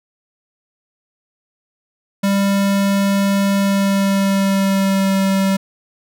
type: tone with pitch glide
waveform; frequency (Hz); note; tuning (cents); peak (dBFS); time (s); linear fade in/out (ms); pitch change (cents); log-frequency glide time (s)
square; 197.9 to 193.72; G3 to G3; +17 to -20; -14; 2.23-5.57; 10; -37; 3.57-5.15
effects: none